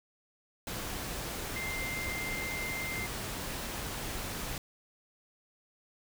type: tone in noise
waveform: sine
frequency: 2093 Hz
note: C7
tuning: in tune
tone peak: -36 dBFS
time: 1.56-3.06 s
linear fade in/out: 2 ms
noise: pink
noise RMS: -38 dBFS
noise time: 0.67-4.58 s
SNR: -1 dB
effects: none